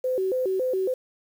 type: tone with vibrato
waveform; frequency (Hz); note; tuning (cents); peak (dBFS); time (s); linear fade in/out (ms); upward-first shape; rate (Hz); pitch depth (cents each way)
sine; 440; A4; 0; -22; 0.04-0.94; 5; square; 3.6; 260
effects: 8-bit